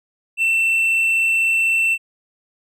triangle tone, 2684 Hz, E7, 31 cents sharp, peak -13 dBFS, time 0.37-1.98 s, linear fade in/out 50 ms, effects none

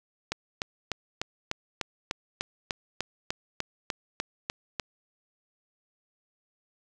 click train, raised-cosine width 0.2 ms, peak -12 dBFS, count 16, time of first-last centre 0.32-4.798 s, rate 3.35 Hz, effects none

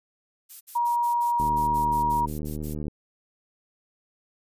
violet noise bursts, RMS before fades -40 dBFS, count 13, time 0.49-2.746 s, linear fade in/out 20 ms, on 120 ms, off 58 ms
sine tone, 951 Hz, A#5, 34 cents sharp, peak -21 dBFS, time 0.75-2.26 s, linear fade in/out 10 ms
click train, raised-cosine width 3 ms, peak -21 dBFS, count 113, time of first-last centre 1.4-2.881 s, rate 75.6 Hz
effects resampled to 32000 Hz

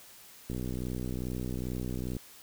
click train, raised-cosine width 3 ms, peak -23 dBFS, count 105, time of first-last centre 0.5-2.167 s, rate 62.4 Hz, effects white hiss -53 dBFS RMS until 2.42 s

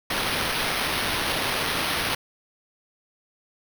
white noise with sample-and-hold, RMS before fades -26 dBFS, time 0.1-2.15 s, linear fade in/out 5 ms, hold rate 7350 Hz, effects none

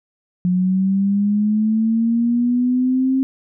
sine linear sweep, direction up, 178.8 to 266.6 Hz, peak -14 dBFS, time 0.45-3.23 s, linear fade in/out 0 ms, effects none

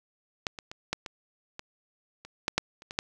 clicks, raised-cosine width 0.2 ms, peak -11 / -22 / -23 / -11 / -20 / -21 / -27 / -9 / -6 / -30 / -21 / -9 dBFS, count 12, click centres 0.468 / 0.588 / 0.715 / 0.93 / 1.062 / 1.594 / 2.25 / 2.481 / 2.58 / 2.821 / 2.909 / 2.989 s, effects none

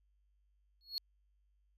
triangle tone with exponential growth, 4331 Hz, C#8, 41 cents flat, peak -31 dBFS, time 0.81-0.98 s, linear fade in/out 0 ms, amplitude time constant 36 ms, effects added 50 Hz sine -70 dBFS peak until 1.77 s + resampled to 32000 Hz

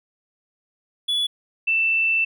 triangle / sine tone pair in turn, 3418 / 2664 Hz, G#7 / E7, +49 / +18 cents, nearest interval major third, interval 431 cents, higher first, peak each -18 / -17 dBFS, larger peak second, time 1.08-1.27 / 1.67-2.25 s, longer second, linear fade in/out 10 ms, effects none

